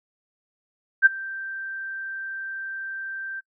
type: tone with ADSR envelope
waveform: sine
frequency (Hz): 1568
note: G6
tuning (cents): 0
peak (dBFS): -8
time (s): 1.02-3.41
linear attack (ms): 37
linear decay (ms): 19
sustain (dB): -22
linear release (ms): 21
effects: noise-tail reverb RT60 0.1 s tail -25 dB re dry